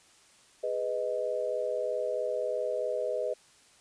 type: chord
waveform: sine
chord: G# minor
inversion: none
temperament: just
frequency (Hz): 415.3 / 498.4 / 623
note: G#4 / B4 / D#5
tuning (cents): 0 / +16 / +2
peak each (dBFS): -36 / -32 / -32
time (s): 0.63-3.34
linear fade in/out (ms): 10
effects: white hiss -60 dBFS RMS until 3.8 s + resampled to 22050 Hz